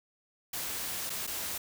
white noise with dropouts, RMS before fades -36 dBFS, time 0.53-1.58 s, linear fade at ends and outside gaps 5 ms, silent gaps 1.096-1.101 / 1.268-1.274 s, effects none

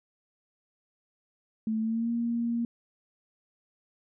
sine tone with pitch glide, 220 to 234.4 Hz, A3 to A#3, 0 to +10 cents, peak -26 dBFS, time 1.67-2.65 s, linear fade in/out 2 ms, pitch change +110 cents, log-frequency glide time 1.8-2.11 s, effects none

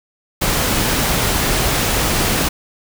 pink noise, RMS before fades -17 dBFS, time 0.41-2.49 s, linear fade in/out 10 ms, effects none

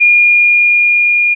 sine tone with level ramp, 2423 Hz, D#7, 47 cents flat, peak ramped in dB -4 to -8 dBFS, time 0-1.35 s, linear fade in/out 20 ms, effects none

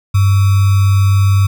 sine tone with sample-and-hold, 98.1 Hz, G2, 2 cents sharp, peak -7 dBFS, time 0.14-1.47 s, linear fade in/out 10 ms, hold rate 1225 Hz, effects none

